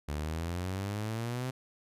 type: exponential sweep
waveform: sawtooth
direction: up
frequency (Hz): 72 to 130.81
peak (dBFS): -29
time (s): 0.08-1.51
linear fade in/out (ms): 10
effects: resampled to 32000 Hz